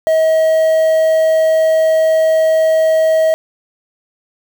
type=tone with quantisation; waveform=triangle; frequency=638 Hz; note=D#5; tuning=43 cents sharp; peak=-7 dBFS; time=0.07-3.34 s; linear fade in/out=0 ms; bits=5; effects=none